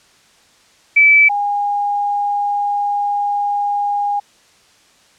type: tone pair in turn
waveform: sine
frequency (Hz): 2309 / 816.4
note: D7 / G#5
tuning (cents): -30 / -30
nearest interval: octave + tritone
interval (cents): 1800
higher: first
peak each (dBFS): -6 / -15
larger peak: first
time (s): 0.96-1.29 / 1.29-4.2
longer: second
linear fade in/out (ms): 10
effects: white hiss -51 dBFS RMS until 5.18 s + low-pass 7000 Hz 12 dB/octave